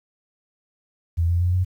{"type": "tone with pitch steps", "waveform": "sine", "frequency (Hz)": [84, 86.46, 88.99, 91.6], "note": ["E2", "F2", "F2", "F#2"], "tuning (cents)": [33, -17, 33, -17], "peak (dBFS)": -17, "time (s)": [1.17, 1.65], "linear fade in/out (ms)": 20, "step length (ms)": 120, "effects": ["9-bit"]}